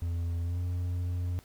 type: tone with pitch glide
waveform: triangle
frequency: 85.2 to 88.61 Hz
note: F2 to F2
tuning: -42 to +26 cents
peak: -27 dBFS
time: 0.02-1.39 s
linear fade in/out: 0 ms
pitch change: +68 cents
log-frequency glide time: 0.43-0.58 s
effects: pink hiss -59 dBFS RMS until 1.44 s